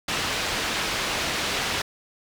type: low-pass noise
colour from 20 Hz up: white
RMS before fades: -27 dBFS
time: 0.08-1.82 s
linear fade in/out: 5 ms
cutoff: 3900 Hz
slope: 12 dB/octave
effects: none